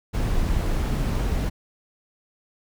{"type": "noise", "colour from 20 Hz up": "brown", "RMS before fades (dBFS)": -23, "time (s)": [0.13, 1.5], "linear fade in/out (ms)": 20, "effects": []}